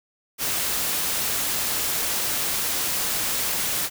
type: noise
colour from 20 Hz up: white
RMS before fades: -25 dBFS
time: 0.38-3.9 s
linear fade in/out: 50 ms
effects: none